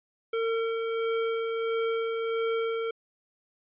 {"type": "tone with tremolo", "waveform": "square", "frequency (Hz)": 454.4, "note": "A#4", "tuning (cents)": -44, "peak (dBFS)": -26, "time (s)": [0.33, 2.91], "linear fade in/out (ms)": 5, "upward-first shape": "sine", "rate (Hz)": 1.5, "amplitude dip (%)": 30, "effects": ["resampled to 8000 Hz"]}